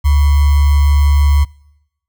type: tone with sample-and-hold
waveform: sine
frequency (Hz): 71.9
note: D2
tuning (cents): -36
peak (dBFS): -7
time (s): 0.04-1.45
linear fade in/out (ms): 20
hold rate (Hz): 1050
effects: noise-tail reverb RT60 0.9 s tail -24 dB re dry